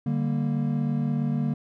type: chord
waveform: triangle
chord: G minor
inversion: second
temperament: equal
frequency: 146.83 / 196 / 233.1 Hz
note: D3 / G3 / Bb3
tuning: 0 / 0 / 0 cents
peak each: -24 / -29 / -25 dBFS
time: 0.06-1.54 s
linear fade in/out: 5 ms
effects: none